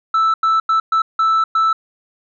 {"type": "tone bursts at uneven times", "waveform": "sine", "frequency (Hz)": 1318.5, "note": "E6", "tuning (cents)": 0, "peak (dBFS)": -9, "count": 6, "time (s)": [[0.14, 0.34], [0.43, 0.6], [0.69, 0.8], [0.92, 1.02], [1.19, 1.44], [1.55, 1.73]], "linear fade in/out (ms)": 5, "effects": ["tanh soft clip ceiling -11 dBFS"]}